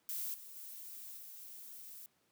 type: noise with level steps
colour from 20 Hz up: violet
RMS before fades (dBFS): -40 / -52 / -49 / -51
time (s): 0.09-2.06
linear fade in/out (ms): 0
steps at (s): 0.34 / 0.56 / 1.17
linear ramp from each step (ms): 2
effects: pink hiss -75 dBFS RMS until 2.31 s + high-pass 150 Hz 12 dB/octave